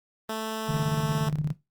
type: tone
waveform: 10% pulse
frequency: 220 Hz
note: A3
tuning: in tune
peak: -21 dBFS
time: 0.29-1.29 s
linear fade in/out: 5 ms
type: tone with tremolo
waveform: sine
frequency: 150.3 Hz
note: D3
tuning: 40 cents sharp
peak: -22 dBFS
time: 0.68-1.53 s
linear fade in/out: 20 ms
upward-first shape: square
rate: 17 Hz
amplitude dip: 65%
effects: noise-tail reverb RT60 0.2 s tail -17 dB re dry + Opus 32 kbps